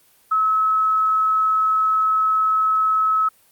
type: tone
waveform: sine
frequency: 1291 Hz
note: E6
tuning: 37 cents flat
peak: -15 dBFS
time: 0.31-3.29 s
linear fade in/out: 10 ms
effects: white hiss -56 dBFS RMS until 3.51 s + Opus 32 kbps